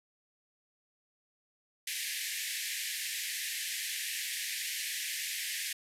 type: band-pass noise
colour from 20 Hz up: pink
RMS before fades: -37 dBFS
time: 1.87-5.73 s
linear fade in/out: 5 ms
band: 1700 to 14000 Hz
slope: 96 dB/octave
effects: none